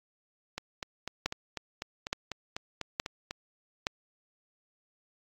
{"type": "two click trains", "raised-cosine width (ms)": 0.2, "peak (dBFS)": [-18, -11], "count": [12, 4], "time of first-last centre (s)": [[0.58, 3.31], [1.26, 3.869]], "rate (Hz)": [4.03, 1.15], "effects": ["AAC 64 kbps"]}